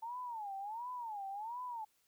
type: tone with vibrato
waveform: sine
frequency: 883 Hz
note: A5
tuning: 6 cents sharp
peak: -40 dBFS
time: 0.02-1.85 s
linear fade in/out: 10 ms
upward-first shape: sine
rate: 1.4 Hz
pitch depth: 220 cents each way
effects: white hiss -75 dBFS RMS until 2.07 s